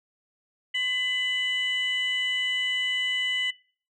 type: tone pair together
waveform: sine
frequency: 2011 / 2971 Hz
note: B6 / F#7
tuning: +31 / +6 cents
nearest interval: perfect fifth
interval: 675 cents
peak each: -26 dBFS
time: 0.74-3.51 s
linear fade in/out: 10 ms
effects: noise-tail reverb RT60 0.4 s tail -20 dB re dry + tanh soft clip ceiling -20 dBFS